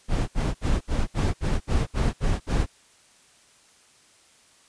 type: noise bursts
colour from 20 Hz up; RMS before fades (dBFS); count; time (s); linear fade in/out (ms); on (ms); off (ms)
brown; -22; 10; 0.08-2.665; 50; 200; 65
effects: white hiss -57 dBFS RMS until 4.68 s + resampled to 22050 Hz